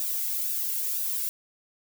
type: noise with flanger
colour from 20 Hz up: violet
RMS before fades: -29 dBFS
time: 0-1.29 s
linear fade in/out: 0 ms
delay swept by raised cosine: 0.94 to 1.68 ms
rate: 2 Hz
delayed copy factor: -0.55
effects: none